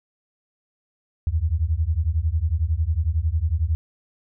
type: beating tone pair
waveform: sine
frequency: 75 / 86 Hz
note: D2 / F2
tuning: +37 / -26 cents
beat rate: 11 Hz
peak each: -22 / -22 dBFS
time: 1.27-3.75 s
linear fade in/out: 0 ms
effects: none